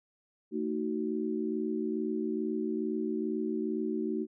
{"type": "chord", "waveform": "sine", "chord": "D# diminished", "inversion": "second", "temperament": "just", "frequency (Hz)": [224, 311.1, 373.4], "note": ["A3", "D#4", "F#4"], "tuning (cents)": [31, 0, 16], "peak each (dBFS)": -34, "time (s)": [0.51, 4.27], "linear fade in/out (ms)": 50, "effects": []}